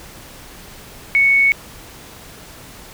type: tone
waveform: sine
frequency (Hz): 2217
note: C#7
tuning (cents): 0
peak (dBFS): -10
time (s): 1.15-1.52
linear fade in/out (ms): 0
effects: pink hiss -39 dBFS RMS until 2.93 s